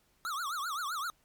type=tone with vibrato; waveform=square; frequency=1261 Hz; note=D#6; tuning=23 cents sharp; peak=-34 dBFS; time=0.25-1.1 s; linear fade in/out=0 ms; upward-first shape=triangle; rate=7.7 Hz; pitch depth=280 cents each way; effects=pink hiss -70 dBFS RMS until 1.24 s + MP3 96 kbps